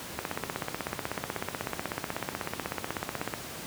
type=click train; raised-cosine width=0.5 ms; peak=-15 dBFS; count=52; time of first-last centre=0.19-3.338 s; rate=16.2 Hz; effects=pink hiss -40 dBFS RMS until 3.66 s + high-pass 100 Hz 12 dB/octave